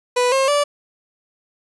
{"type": "tone with pitch steps", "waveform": "30% pulse", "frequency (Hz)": [493.9, 535.5, 580.6], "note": ["B4", "C5", "D5"], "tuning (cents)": [0, 40, -20], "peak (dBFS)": -12, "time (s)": [0.16, 0.64], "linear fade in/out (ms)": 10, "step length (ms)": 160, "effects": ["resampled to 24000 Hz"]}